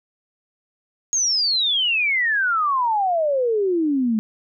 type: exponential sweep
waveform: sine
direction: down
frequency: 6645 to 211.6 Hz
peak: -17 dBFS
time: 1.13-4.19 s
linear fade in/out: 0 ms
effects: none